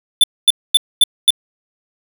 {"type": "tone bursts", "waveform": "square", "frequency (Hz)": 3520, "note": "A7", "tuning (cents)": 0, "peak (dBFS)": -6, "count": 5, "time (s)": [0.21, 1.305], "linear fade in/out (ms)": 2, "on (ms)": 27, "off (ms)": 240, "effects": []}